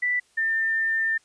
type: tone pair in turn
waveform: sine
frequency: 1975 / 1797.4 Hz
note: B6 / A6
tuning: 0 / +36 cents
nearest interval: major second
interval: 164 cents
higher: first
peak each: -21 dBFS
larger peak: neither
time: 0.02-0.2 / 0.37-1.18 s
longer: second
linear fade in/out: 10 ms
effects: white hiss -62 dBFS RMS until 1.24 s + resampled to 22050 Hz